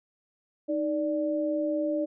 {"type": "tone pair together", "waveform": "sine", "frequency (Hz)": [310.4, 586], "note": ["D#4", "D5"], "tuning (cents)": [-4, -4], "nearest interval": "major seventh", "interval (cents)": 1100, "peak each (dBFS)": -28, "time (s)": [0.68, 2.06], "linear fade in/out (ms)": 20, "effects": []}